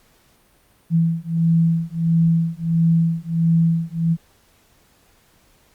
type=beating tone pair; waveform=sine; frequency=164.81 / 166.31 Hz; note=E3 / E3; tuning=0 / +16 cents; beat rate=1.5 Hz; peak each=-18 dBFS; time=0.9-4.17 s; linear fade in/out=50 ms; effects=pink hiss -57 dBFS RMS until 5.74 s + Opus 48 kbps